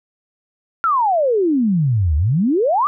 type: exponential two-way sweep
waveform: sine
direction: down then up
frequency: 1396.9 to 70.9 to 1233 Hz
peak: -13 dBFS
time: 0.84-2.87 s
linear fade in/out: 0 ms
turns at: 2.16 s
effects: none